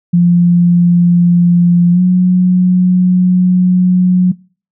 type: tone with pitch glide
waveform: sine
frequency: 174.2 to 181.81 Hz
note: F3 to F#3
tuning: -4 to -30 cents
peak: -5 dBFS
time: 0.13-4.32 s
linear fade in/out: 10 ms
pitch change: +74 cents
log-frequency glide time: 1.92-2.01 s
effects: noise-tail reverb RT60 0.4 s tail -23 dB re dry